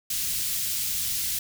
white band-stop noise, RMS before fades -28 dBFS, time 0.1-1.39 s, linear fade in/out 5 ms, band 140 to 3000 Hz, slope 12 dB/octave, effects none

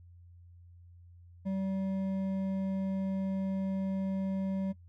triangle tone with hard clipping, 192 Hz, G3, 36 cents flat, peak -32 dBFS, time 1.45-4.73 s, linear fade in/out 20 ms, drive 11 dB, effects noise-tail reverb RT60 0.1 s tail -20 dB re dry + added 87 Hz sine -52 dBFS peak until 4.88 s

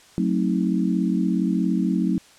sine chord, F# diminished seventh, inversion none, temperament just, 185 / 222 / 266.4 / 319.7 Hz, F#3 / A3 / C4 / Eb4, 0 / +16 / +31 / +47 cents, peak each -22 / -25 / -26 / -26 dBFS, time 0.18-2.18 s, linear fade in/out 0 ms, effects white hiss -51 dBFS RMS until 2.38 s + low-pass 8000 Hz 12 dB/octave

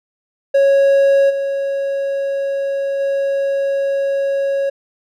triangle tone with level steps, 552 Hz, C#5, 7 cents flat, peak -7 / -15 / -13 dBFS, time 0.54-4.7 s, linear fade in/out 10 ms, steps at 1.29 / 2.99 s, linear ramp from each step 20 ms, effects none

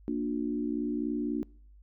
sine chord, Bb major, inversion none, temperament equal with one note detuned, 233.1 / 293.7 / 357.4 Hz, Bb3 / D4 / F4, 0 / 0 / +40 cents, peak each -33 / -31 / -37 dBFS, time 0.08-1.43 s, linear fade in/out 0 ms, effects noise-tail reverb RT60 0.6 s tail -26 dB re dry + added 50 Hz sine -52 dBFS peak until 1.82 s

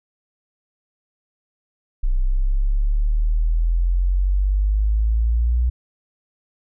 sine exponential sweep, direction up, 30.87 to 61 Hz, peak -15 dBFS, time 2.03-5.7 s, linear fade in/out 10 ms, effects none

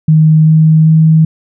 sine tone with pitch steps, 156.6 / 157.78 / 158.97 Hz, D#3 / D#3 / D#3, +11 / +24 / +38 cents, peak -3 dBFS, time 0.08-1.25 s, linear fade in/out 5 ms, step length 390 ms, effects none

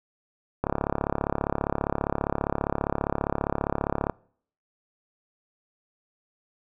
click train, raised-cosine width 1 ms, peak -10 dBFS, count 122, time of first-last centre 0.64-4.097 s, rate 35 Hz, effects noise-tail reverb RT60 0.6 s tail -25 dB re dry

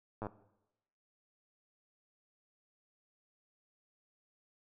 slowing click train, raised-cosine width 1 ms, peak -26 dBFS, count 6, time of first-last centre 0.22-0.268 s, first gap 9 ms, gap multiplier 1.03, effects noise-tail reverb RT60 0.9 s tail -17 dB re dry

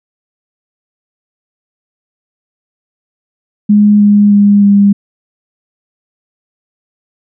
sine tone with pitch steps, 207.7 / 205.6 / 203.4 / 201.3 Hz, G#3 / G#3 / G#3 / G3, 0 / -17 / -36 / +46 cents, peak -3 dBFS, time 3.69-4.93 s, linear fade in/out 10 ms, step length 310 ms, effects none

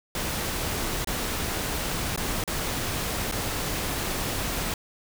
pink noise with dropouts, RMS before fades -29 dBFS, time 0.15-4.74 s, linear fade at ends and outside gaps 2 ms, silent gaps 1.046-1.072 / 2.162-2.175 / 2.44-2.476 / 3.314-3.322 s, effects none

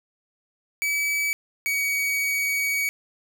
45% pulse tone pair in turn, 2289 / 2257 Hz, D7 / C#7, -45 / +31 cents, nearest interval unison, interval 24 cents, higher first, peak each -22 dBFS, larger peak neither, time 0.82-1.33 / 1.66-2.89 s, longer second, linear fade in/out 0 ms, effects none

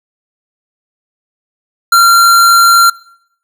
square tone, 1376 Hz, F6, 26 cents flat, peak -4 dBFS, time 1.92-2.9 s, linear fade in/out 5 ms, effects noise-tail reverb RT60 0.7 s tail -23 dB re dry

